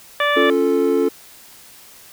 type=harmonic tone; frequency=583 Hz; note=D5; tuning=13 cents flat; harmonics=1 / 2 / 3 / 4 / 5 / 6; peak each=-20 / -20 / -20 / -26 / -29 / -27 dBFS; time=0.2-0.5 s; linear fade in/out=2 ms
type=chord; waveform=triangle; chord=Db augmented; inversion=none; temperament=equal; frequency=277.2 / 349.2 / 440 Hz; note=Db4 / F4 / A4; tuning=0 / 0 / 0 cents; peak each=-18 / -18 / -15 dBFS; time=0.36-1.09 s; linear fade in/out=10 ms
effects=white hiss -44 dBFS RMS until 2.12 s